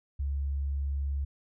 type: tone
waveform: sine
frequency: 69.8 Hz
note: C#2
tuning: 13 cents sharp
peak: -28 dBFS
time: 0.19-1.25 s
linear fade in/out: 10 ms
effects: none